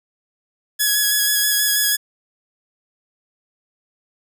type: tone with vibrato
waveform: 5% pulse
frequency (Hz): 1681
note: G#6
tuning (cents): +20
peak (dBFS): -5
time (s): 0.79-1.97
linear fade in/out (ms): 20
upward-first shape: square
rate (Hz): 6.2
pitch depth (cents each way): 16
effects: none